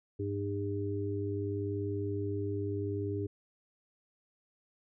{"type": "harmonic tone", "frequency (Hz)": 100.7, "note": "G2", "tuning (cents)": 47, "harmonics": [1, 3, 4], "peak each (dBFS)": [-35, -38, -36], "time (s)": [0.19, 3.27], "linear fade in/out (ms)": 10, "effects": []}